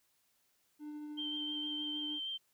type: tone with tremolo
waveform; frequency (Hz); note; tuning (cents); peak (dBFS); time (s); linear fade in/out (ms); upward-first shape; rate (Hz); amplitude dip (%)
triangle; 298.9; D4; +31; -39; 0.79-2.2; 50; triangle; 13; 25
type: tone with vibrato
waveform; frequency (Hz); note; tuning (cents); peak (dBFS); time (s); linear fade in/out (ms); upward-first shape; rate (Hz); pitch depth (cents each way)
sine; 3136; G7; 0; -37; 1.17-2.38; 20; sine; 6.4; 15
effects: white hiss -75 dBFS RMS until 2.53 s